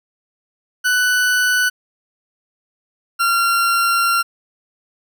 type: tone pair in turn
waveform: 40% pulse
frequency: 1490 / 1376.7 Hz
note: F#6 / F6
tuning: +12 / -25 cents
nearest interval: minor second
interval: 137 cents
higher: first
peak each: -13 dBFS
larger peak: neither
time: 0.84-1.7 / 3.19-4.23 s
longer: second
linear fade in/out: 20 ms
effects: none